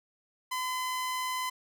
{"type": "tone", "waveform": "sawtooth", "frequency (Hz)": 1018, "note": "C6", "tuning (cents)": -48, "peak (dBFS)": -27, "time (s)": [0.51, 1.5], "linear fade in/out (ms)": 10, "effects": []}